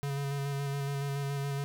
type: tone with vibrato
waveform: square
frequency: 140.2 Hz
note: C#3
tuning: 20 cents sharp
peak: -32 dBFS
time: 0.03-1.64 s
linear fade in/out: 0 ms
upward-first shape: square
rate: 7.1 Hz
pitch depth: 17 cents each way
effects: none